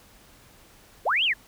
sine linear two-way sweep, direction up then down, 349.9 to 3343 to 1610 Hz, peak -20 dBFS, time 1.05-1.34 s, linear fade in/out 20 ms, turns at 1.24 s, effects pink hiss -54 dBFS RMS until 1.47 s

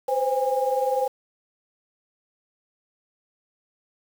sine tone cluster, 508 / 528 / 814 Hz, B4 / C5 / G#5, +49 / +16 / -35 cents, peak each -25 dBFS, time 0.08-1.08 s, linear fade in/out 10 ms, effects 7-bit

